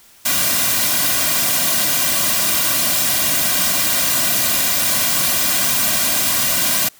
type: noise with comb filter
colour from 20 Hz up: white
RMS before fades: -17 dBFS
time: 0.25-6.89 s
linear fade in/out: 10 ms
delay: 2.3 ms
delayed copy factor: -0.8
effects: white hiss -48 dBFS RMS until 6.99 s